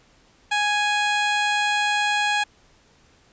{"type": "tone", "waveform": "15% pulse", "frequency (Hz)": 830.6, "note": "G#5", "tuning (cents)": 0, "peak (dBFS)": -13, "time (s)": [0.51, 2.44], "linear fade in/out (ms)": 10, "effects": ["pink hiss -57 dBFS RMS until 3.32 s", "resampled to 16000 Hz"]}